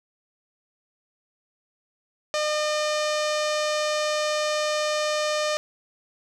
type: tone with low-pass filter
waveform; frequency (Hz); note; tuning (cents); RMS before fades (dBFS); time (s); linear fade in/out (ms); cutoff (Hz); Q
sawtooth; 606; D#5; -46; -25; 2.34-5.57; 0; 6100; 1.7
effects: none